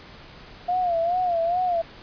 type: tone with vibrato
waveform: sine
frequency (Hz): 698.5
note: F5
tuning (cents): 0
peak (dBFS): -20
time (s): 0.68-1.82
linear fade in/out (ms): 10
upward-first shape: sine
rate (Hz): 2.4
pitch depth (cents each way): 94
effects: pink hiss -45 dBFS RMS until 2.02 s + resampled to 11025 Hz